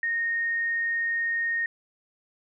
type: tone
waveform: sine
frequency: 1852 Hz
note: A#6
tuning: 12 cents flat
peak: -24 dBFS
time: 0.03-1.66 s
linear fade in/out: 2 ms
effects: none